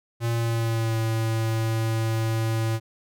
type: tone with pitch glide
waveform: square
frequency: 116.54 to 112.31 Hz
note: A#2 to A2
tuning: 0 to +36 cents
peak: -23 dBFS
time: 0.2-2.8 s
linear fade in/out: 50 ms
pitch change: -64 cents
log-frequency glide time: 0.31-0.98 s
effects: none